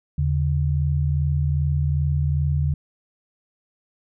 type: tone pair together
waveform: sine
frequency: 80 / 142.54 Hz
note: D#2 / C#3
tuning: +49 / +49 cents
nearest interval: minor seventh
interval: 1000 cents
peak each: -21 dBFS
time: 0.18-2.74 s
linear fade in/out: 5 ms
effects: none